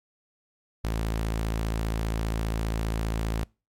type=tone; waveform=sawtooth; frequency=55 Hz; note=A1; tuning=in tune; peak=-22 dBFS; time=0.84-3.44 s; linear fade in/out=5 ms; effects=noise-tail reverb RT60 0.3 s tail -26 dB re dry + MP3 64 kbps